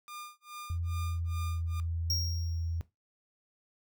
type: tone with tremolo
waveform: sawtooth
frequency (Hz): 1206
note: D6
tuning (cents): +46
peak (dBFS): -37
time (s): 0.08-1.8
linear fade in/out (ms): 0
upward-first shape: sine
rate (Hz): 2.4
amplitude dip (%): 100
type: tone with pitch glide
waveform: sine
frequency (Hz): 85 to 83.3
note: F2 to E2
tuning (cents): -46 to +19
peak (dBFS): -31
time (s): 0.7-2.81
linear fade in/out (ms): 0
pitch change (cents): -35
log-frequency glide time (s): 0.91-1.62
type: tone with exponential decay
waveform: square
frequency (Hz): 5588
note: F8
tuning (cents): 0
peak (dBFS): -28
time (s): 2.1-2.79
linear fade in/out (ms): 2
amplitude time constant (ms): 150
effects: noise-tail reverb RT60 0.2 s tail -17 dB re dry